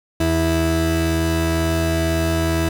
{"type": "tone pair together", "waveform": "30% pulse", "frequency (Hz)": [81.95, 328.1], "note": ["E2", "E4"], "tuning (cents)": [-10, -8], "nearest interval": "2 octaves", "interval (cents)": 2402, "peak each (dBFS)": -17, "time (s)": [0.2, 2.69], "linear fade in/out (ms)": 5, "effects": []}